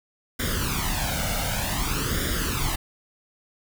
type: noise with flanger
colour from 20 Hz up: pink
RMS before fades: -26 dBFS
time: 0.39-2.76 s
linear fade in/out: 10 ms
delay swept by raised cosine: 0.57 to 1.41 ms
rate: 0.54 Hz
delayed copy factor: +0.75
effects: none